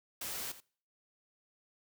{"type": "noise with echo", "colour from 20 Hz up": "white", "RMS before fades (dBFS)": -40, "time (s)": [0.21, 0.52], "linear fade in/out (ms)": 5, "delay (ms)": 84, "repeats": 1, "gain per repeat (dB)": -14, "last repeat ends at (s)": 0.604, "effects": ["noise-tail reverb RT60 0.5 s tail -25 dB re dry"]}